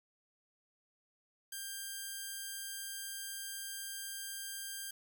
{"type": "tone", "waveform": "5% pulse", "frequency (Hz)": 1592, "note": "G6", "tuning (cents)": 26, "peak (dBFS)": -30, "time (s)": [1.52, 4.91], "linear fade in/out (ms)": 5, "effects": []}